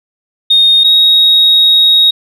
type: tone pair in turn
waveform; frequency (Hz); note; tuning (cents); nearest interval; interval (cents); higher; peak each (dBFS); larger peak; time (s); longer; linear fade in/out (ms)
sine; 3701 / 3770; A#7 / A#7; -13 / +19; unison; 32; second; -3; neither; 0.5-0.84 / 0.84-2.11; second; 10
effects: tanh soft clip ceiling 0 dBFS